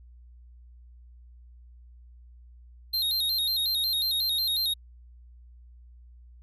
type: tone with vibrato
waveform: square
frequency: 3950 Hz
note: B7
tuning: in tune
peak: -25 dBFS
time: 2.93-4.74 s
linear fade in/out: 10 ms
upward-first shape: square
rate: 5.5 Hz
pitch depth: 88 cents each way
effects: added 60 Hz sine -48 dBFS peak until 6.42 s